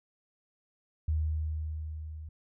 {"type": "tone with level ramp", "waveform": "sine", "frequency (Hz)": 77.8, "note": "D#2", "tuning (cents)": 0, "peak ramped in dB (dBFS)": [-25, -40], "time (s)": [1.08, 2.29], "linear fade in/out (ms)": 5, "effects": []}